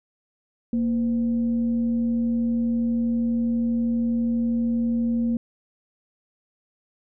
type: tone with frequency modulation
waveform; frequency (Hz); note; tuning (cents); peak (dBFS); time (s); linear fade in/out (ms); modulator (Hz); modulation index
sine; 233.1; A#3; 0; -20; 0.73-5.37; 2; 277; 0.23
effects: none